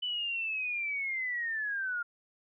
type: linear sweep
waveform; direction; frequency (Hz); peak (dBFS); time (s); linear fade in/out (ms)
sine; down; 3000 to 1396.9; -31; 0.02-2.03; 10
effects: none